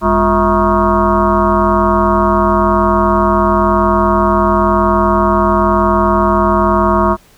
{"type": "tone with frequency modulation", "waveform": "sine", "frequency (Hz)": 650, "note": "E5", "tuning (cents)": -24, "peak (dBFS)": -8, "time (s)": [0.01, 7.17], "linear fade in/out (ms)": 50, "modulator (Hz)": 149, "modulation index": 3.9, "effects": ["pink hiss -47 dBFS RMS until 7.37 s"]}